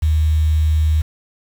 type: tone with quantisation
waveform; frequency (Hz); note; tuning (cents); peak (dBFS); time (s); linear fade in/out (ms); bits
sine; 77.78; D#2; 0; -12; 0.02-1.02; 10; 6
effects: none